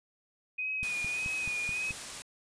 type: tone with vibrato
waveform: sine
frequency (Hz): 2489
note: D#7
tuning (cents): 0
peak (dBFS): -31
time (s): 0.58-1.92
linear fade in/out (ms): 10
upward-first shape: sine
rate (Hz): 1.7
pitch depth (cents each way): 40
type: noise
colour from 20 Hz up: white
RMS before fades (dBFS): -41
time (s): 0.83-2.22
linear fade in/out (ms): 0
type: click train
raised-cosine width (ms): 5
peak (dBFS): -30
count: 6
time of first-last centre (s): 0.83-1.908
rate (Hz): 4.64
effects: resampled to 22050 Hz